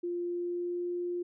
sine tone with pitch glide, 349.2 to 352 Hz, F4 to F4, 0 to +14 cents, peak -31 dBFS, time 0.03-1.23 s, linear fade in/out 10 ms, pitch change +14 cents, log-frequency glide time 0.21-0.89 s, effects none

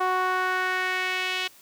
sawtooth tone with band-pass filter sweep, 370 Hz, F#4, in tune, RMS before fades -26 dBFS, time 0-1.48 s, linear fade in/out 10 ms, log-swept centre 1000 to 3000 Hz, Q 2.1, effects white hiss -53 dBFS RMS until 1.61 s

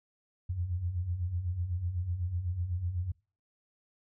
sine beating tone pair, 82.6 / 90.6 Hz, E2 / F#2, +4 / -36 cents, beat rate 8 Hz, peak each -38 / -31 dBFS, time 0.49-3.12 s, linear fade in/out 10 ms, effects noise-tail reverb RT60 0.4 s tail -26 dB re dry

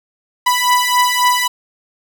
sawtooth beating tone pair, 987.8 / 991.5 Hz, B5 / B5, 0 / +7 cents, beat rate 3.7 Hz, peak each -11 dBFS, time 0.46-1.48 s, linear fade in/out 10 ms, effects none

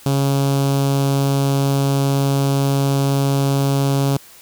sawtooth tone with notch filter, 138.3 Hz, C#3, 4 cents flat, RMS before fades -17 dBFS, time 0.06-4.17 s, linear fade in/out 2 ms, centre 1900 Hz, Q 0.97, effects white hiss -44 dBFS RMS until 4.41 s

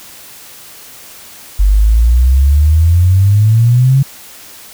sine exponential sweep, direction up, 47.39 to 138.4 Hz, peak -5 dBFS, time 1.59-4.03 s, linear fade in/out 10 ms, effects white hiss -35 dBFS RMS until 4.73 s

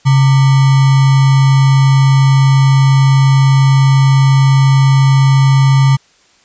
sine tone with sample-and-hold, 135.7 Hz, C#3, 36 cents flat, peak -5 dBFS, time 0.05-5.97 s, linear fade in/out 20 ms, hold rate 1050 Hz, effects white hiss -50 dBFS RMS until 6.44 s + resampled to 16000 Hz

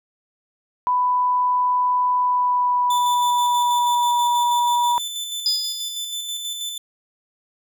sine tone with pitch glide, 994 to 964.6 Hz, B5 to B5, +11 to -41 cents, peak -16 dBFS, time 0.87-4.98 s, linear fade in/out 0 ms, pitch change -52 cents, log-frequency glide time 2.18-4.19 s
sawtooth tone with tremolo, 3520 Hz, A7, in tune, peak -22 dBFS, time 2.9-6.78 s, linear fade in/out 5 ms, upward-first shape square, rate 6.2 Hz, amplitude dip 35%
sine tone with exponential decay, 4978 Hz, D#8, in tune, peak -15 dBFS, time 5.46-6.15 s, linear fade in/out 1 ms, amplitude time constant 150 ms
effects none

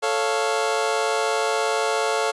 25% pulse chord, A augmented, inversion none, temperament equal, 440 / 554.4 / 698.5 Hz, A4 / C#5 / E#5, 0 / 0 / 0 cents, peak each -20 / -22 / -22 dBFS, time 0.02-2.32 s, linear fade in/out 20 ms, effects resampled to 22050 Hz

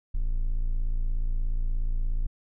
triangle tone, 28.42 Hz, A#0, 43 cents flat, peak -21 dBFS, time 0.14-2.27 s, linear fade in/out 10 ms, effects none

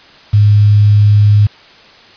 sine tone with quantisation, 103.83 Hz, G#2, in tune, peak -4 dBFS, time 0.33-1.47 s, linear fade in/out 10 ms, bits 5, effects white hiss -40 dBFS RMS until 2.16 s + resampled to 11025 Hz

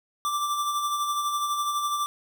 square tone with tremolo, 1174.7 Hz, D6, in tune, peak -24 dBFS, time 0.25-2.06 s, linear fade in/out 0 ms, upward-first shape sine, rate 12 Hz, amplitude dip 40%, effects none

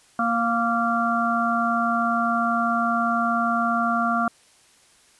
harmonic tone with a mistuned harmonic, 233.1 Hz, A#3, in tune, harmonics 1 / 3 / 5 / 6, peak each -25 / -25 / -25 / -25 dBFS, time 0.19-4.28 s, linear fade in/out 2 ms, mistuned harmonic 6, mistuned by -20 cents, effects white hiss -56 dBFS RMS until 5.19 s + resampled to 24000 Hz

